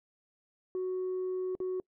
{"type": "tone with dropouts", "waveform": "sine", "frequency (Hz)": 370, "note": "F#4", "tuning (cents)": 0, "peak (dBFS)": -29, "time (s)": [0.75, 1.8], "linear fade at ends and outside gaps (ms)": 1, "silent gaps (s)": [1.552, 1.602], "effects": ["noise-tail reverb RT60 0.1 s tail -26 dB re dry", "tanh soft clip ceiling -29 dBFS"]}